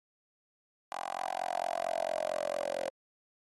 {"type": "tone with high-pass filter sweep", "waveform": "10% pulse", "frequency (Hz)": 44.42, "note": "F1", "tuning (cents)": 30, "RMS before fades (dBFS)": -35, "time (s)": [0.92, 2.9], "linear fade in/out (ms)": 0, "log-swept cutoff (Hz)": [840, 530], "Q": 8.4, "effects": ["AAC 32 kbps"]}